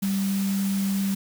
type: tone in noise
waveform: sine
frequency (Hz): 196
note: G3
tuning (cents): 0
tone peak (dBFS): -22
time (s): 0.02-1.15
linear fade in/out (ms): 10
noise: white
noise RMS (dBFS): -36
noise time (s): 0.02-1.15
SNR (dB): +11
effects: none